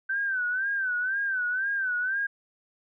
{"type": "tone with vibrato", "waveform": "sine", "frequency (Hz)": 1538, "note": "G6", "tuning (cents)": -33, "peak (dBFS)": -25, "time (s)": [0.09, 2.27], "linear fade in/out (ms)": 10, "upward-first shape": "sine", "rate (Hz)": 2, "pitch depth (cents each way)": 100, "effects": []}